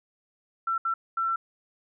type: tone bursts at uneven times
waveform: sine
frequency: 1346 Hz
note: E6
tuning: 36 cents sharp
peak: -24 dBFS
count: 3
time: 0.67-0.78 / 0.85-0.94 / 1.17-1.36 s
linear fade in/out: 5 ms
effects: none